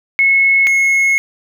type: tone pair in turn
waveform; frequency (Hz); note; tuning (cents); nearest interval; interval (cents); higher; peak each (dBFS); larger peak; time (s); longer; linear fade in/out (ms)
sine / triangle; 2186 / 2174; C#7 / C#7; -25 / -34; unison; 9; first; -8; neither; 0.19-0.67 / 0.67-1.18; second; 0
effects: none